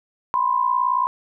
sine tone pair together, 987.8 / 1046.5 Hz, B5 / C6, 0 / 0 cents, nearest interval minor second, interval 100 cents, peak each -20 dBFS, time 0.34-1.07 s, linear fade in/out 0 ms, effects none

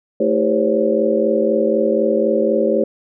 sine tone cluster, 220.9 / 326.1 / 398.1 / 515 / 559 Hz, A3 / E4 / G4 / C5 / C#5, +7 / -19 / +27 / -28 / +14 cents, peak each -21 / -22 / -19 / -19 / -19 dBFS, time 0.2-2.84 s, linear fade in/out 5 ms, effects none

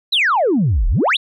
sine exponential two-way sweep, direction down then up, 4186 to 35.12 to 4186 Hz, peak -11 dBFS, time 0.12-1.17 s, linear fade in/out 10 ms, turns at 0.88 s, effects tanh soft clip ceiling -9 dBFS

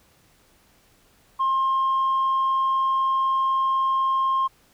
sine tone, 1064 Hz, C6, 29 cents sharp, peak -17 dBFS, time 1.39-4.48 s, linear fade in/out 20 ms, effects tanh soft clip ceiling -17 dBFS + pink hiss -59 dBFS RMS until 4.73 s

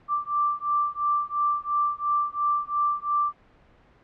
sine beating tone pair, 1174 / 1176.9 Hz, D6 / D6, -1 / +3 cents, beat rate 2.9 Hz, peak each -25 dBFS, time 0.08-3.33 s, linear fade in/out 50 ms, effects pink hiss -57 dBFS RMS until 4.03 s + low-pass 2000 Hz 12 dB/octave

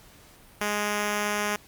5% pulse tone, 207.7 Hz, G#3, in tune, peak -14 dBFS, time 0.61-1.56 s, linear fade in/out 2 ms, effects pink hiss -53 dBFS RMS until 1.67 s + Opus 48 kbps

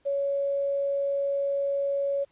sine tone with quantisation, 559 Hz, C#5, 14 cents sharp, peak -24 dBFS, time 0.05-2.25 s, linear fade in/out 20 ms, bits 9, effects pink hiss -68 dBFS RMS until 2.31 s + resampled to 8000 Hz

